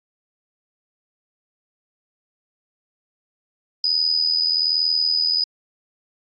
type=tone with amplitude modulation; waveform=sine; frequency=4978 Hz; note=D#8; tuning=in tune; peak=-14 dBFS; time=3.84-5.44 s; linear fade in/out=2 ms; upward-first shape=sine; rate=81.1 Hz; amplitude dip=65%; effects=AAC 64 kbps